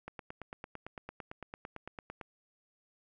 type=click train; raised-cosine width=0.5 ms; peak=-27 dBFS; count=20; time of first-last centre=0.08-2.212 s; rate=8.91 Hz; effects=none